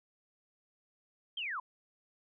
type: linear sweep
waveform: sine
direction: down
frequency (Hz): 3240 to 933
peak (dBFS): -35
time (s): 1.37-1.6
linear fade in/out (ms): 5
effects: none